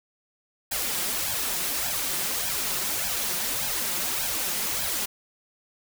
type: noise with flanger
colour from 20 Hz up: white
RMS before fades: -28 dBFS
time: 0.71-5.06 s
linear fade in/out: 10 ms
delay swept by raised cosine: 1.2 to 5.7 ms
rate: 1.7 Hz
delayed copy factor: +0.75
effects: none